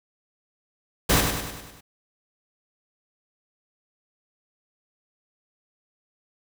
pink noise with echo, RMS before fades -19 dBFS, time 1.09-1.21 s, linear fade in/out 10 ms, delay 100 ms, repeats 6, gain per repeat -5 dB, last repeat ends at 1.81 s, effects none

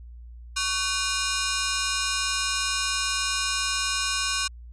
10% pulse ring-modulated tone, 1318.5 Hz, E6, in tune, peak -13 dBFS, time 0.56-4.48 s, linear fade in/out 10 ms, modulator 200 Hz, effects added 59 Hz sine -40 dBFS peak until 4.72 s + resampled to 22050 Hz

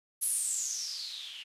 violet noise with low-pass filter sweep, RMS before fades -35 dBFS, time 0.21-1.44 s, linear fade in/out 20 ms, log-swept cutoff 11000 to 2800 Hz, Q 8.3, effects resampled to 32000 Hz

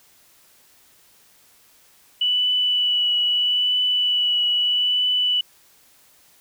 sine tone with vibrato, 2960 Hz, F#7, in tune, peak -17 dBFS, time 2.21-5.41 s, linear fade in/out 5 ms, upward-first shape triangle, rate 0.78 Hz, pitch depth 17 cents each way, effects white hiss -55 dBFS RMS until 6.4 s

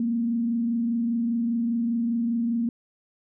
sine tone with frequency modulation, 233.1 Hz, A#3, in tune, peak -22 dBFS, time 0-2.69 s, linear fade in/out 2 ms, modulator 25 Hz, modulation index 0.35, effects none

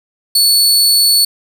sawtooth tone, 4435 Hz, C#8, in tune, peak -5 dBFS, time 0.35-1.25 s, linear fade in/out 5 ms, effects none

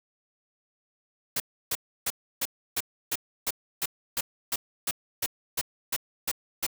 white noise bursts, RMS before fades -28 dBFS, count 16, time 1.36-6.666 s, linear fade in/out 5 ms, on 41 ms, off 310 ms, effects none

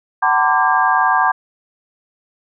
sine tone cluster, 755 / 904 / 1015 / 1168 / 1611 Hz, F#5 / A5 / B5 / D6 / G6, +35 / +47 / +47 / -10 / +47 cents, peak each -18 dBFS, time 0.22-1.32 s, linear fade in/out 10 ms, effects none

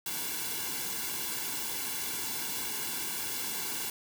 white noise with comb filter, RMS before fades -35 dBFS, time 0.06-3.9 s, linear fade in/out 2 ms, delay 1.6 ms, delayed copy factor -0.8, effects none

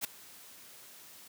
white noise with ADSR envelope, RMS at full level -32 dBFS, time 0.01-1.28 s, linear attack 34 ms, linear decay 8 ms, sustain -21 dB, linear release 6 ms, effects high-pass 100 Hz 12 dB/octave

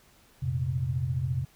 sine chord, F suspended fourth, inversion none, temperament just, 87.31 / 116.41 / 130.96 Hz, F2 / Bb2 / C3, 0 / -2 / +2 cents, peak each -33 / -33 / -28 dBFS, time 0.42-1.45 s, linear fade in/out 10 ms, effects pink hiss -60 dBFS RMS until 1.55 s

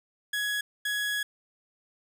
30% pulse tone bursts at uneven times, 1674 Hz, G#6, 13 cents sharp, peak -25 dBFS, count 2, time 0.33-0.61 / 0.85-1.23 s, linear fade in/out 5 ms, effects none

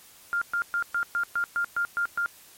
sine tone bursts, 1400 Hz, F6, 4 cents sharp, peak -23 dBFS, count 10, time 0.33-2.26 s, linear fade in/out 0 ms, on 85 ms, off 120 ms, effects white hiss -52 dBFS RMS until 2.57 s + MP3 64 kbps

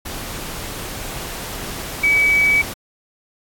sine tone in noise, 2282 Hz, C#7, 50 cents sharp, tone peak -12 dBFS, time 2.03-2.62 s, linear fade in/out 10 ms, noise pink, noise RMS -29 dBFS, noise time 0.05-2.74 s, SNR +14 dB, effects AAC 64 kbps

